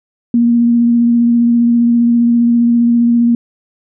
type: tone with vibrato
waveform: sine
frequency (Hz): 236.2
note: A#3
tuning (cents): +23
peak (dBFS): -7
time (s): 0.34-3.35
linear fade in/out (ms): 2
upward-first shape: sine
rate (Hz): 15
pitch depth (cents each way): 15
effects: none